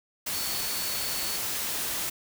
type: tone in noise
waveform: sine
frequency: 4435 Hz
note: C#8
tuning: in tune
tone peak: -36 dBFS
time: 0.33-1.37 s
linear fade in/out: 10 ms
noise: white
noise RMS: -31 dBFS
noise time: 0.26-2.1 s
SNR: -8 dB
effects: none